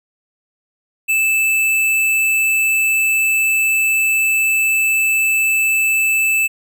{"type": "tone with hard clipping", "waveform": "sine", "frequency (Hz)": 2632, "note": "E7", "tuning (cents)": -3, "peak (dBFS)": -14, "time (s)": [1.08, 6.48], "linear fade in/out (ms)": 20, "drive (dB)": 17, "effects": []}